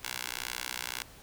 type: tone with high-pass filter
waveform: 10% pulse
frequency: 61.74 Hz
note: B1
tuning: in tune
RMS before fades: -38 dBFS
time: 0.03-1.03 s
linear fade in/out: 10 ms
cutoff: 1700 Hz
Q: 0.59
effects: pink hiss -53 dBFS RMS until 1.22 s